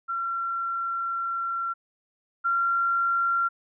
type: tone pair in turn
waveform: sine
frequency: 1364 / 1375.1 Hz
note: F6 / F6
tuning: -41 / -27 cents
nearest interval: unison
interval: 14 cents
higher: second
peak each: -26 / -21 dBFS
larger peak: second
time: 0.08-1.74 / 2.44-3.49 s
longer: first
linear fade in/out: 20 ms
effects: none

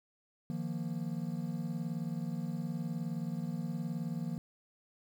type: chord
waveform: triangle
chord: Eb suspended second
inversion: none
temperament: equal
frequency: 155.56 / 174.61 / 233.1 Hz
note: Eb3 / F3 / Bb3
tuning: 0 / 0 / 0 cents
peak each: -37 / -36 / -38 dBFS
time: 0.5-4.38 s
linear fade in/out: 0 ms
effects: 10-bit

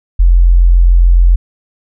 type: tone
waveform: sine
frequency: 43.56 Hz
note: F1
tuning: 4 cents flat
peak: -3 dBFS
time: 0.19-1.36 s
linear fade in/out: 10 ms
effects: none

